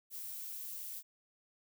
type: noise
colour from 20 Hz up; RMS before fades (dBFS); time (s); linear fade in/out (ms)
violet; -44; 0.1-1.03; 50
effects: none